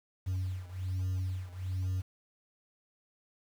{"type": "beating tone pair", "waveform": "sine", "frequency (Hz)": [92.5, 93.7], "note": ["F#2", "F#2"], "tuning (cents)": [0, 22], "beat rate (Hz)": 1.2, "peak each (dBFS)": [-32, -34], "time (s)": [0.26, 2.02], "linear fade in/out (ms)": 20, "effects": ["tanh soft clip ceiling -29 dBFS", "9-bit"]}